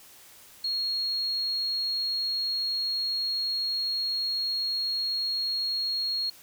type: tone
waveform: sine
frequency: 4292 Hz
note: C8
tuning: 43 cents sharp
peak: -26 dBFS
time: 0.64-6.3 s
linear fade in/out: 5 ms
effects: white hiss -52 dBFS RMS until 6.42 s